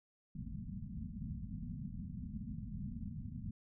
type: low-pass noise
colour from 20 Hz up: white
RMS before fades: -44 dBFS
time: 0.35-3.51 s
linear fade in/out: 5 ms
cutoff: 240 Hz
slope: 96 dB/octave
effects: none